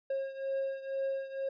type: beating tone pair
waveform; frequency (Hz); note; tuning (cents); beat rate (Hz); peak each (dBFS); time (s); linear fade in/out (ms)
triangle; 540 / 542.1; C#5 / C#5; -45 / -39; 2.1; -32 / -36; 0.1-1.49; 5
effects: resampled to 11025 Hz